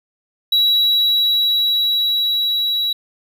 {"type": "tone with level ramp", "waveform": "triangle", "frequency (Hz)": 3896, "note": "B7", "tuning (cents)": -24, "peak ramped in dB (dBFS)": [-10, -15], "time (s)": [0.52, 2.93], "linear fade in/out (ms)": 5, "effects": []}